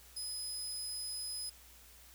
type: tone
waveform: 25% pulse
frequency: 5040 Hz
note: D#8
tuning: 21 cents sharp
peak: -34 dBFS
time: 0.16-1.5 s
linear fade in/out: 10 ms
effects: added 60 Hz sine -61 dBFS peak until 2.14 s + white hiss -59 dBFS RMS until 2.14 s